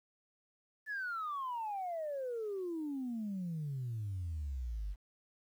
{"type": "exponential sweep", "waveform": "sine", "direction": "down", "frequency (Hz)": [1760, 46.25], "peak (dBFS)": -35, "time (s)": [0.86, 4.96], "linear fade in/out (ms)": 50, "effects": ["tanh soft clip ceiling -33 dBFS", "11-bit"]}